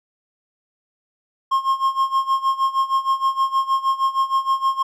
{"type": "tone with tremolo", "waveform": "triangle", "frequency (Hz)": 1072, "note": "C6", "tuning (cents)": 42, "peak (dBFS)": -12, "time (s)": [1.51, 4.83], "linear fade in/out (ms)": 10, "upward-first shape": "sine", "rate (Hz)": 6.4, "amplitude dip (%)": 85, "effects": []}